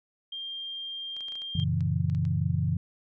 sine tone, 3194 Hz, G7, 32 cents sharp, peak -34 dBFS, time 0.32-1.64 s, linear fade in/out 5 ms
clicks, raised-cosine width 0.2 ms, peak -32 dBFS, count 11, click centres 1.166 / 1.207 / 1.284 / 1.322 / 1.355 / 1.419 / 1.599 / 1.807 / 2.099 / 2.149 / 2.252 s
sine chord, F# dominant seventh, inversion none, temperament equal, 92.5 / 116.54 / 138.59 / 164.81 Hz, F#2 / A#2 / C#3 / E3, 0 / 0 / 0 / 0 cents, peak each -29 / -32 / -29 / -29 dBFS, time 1.55-2.77 s, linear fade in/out 5 ms
effects none

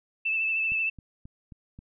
sine tone with vibrato, 2637 Hz, E7, in tune, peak -24 dBFS, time 0.25-0.9 s, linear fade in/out 10 ms, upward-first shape triangle, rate 13 Hz, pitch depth 31 cents each way
click train, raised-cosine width 5 ms, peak -32 dBFS, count 5, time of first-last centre 0.72-1.79 s, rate 3.74 Hz
effects none

